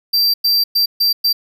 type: tone bursts at uneven times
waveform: square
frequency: 4699 Hz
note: D8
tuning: in tune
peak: -12 dBFS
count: 5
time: 0.13-0.34 / 0.44-0.64 / 0.75-0.86 / 1-1.13 / 1.24-1.33 s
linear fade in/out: 10 ms
effects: none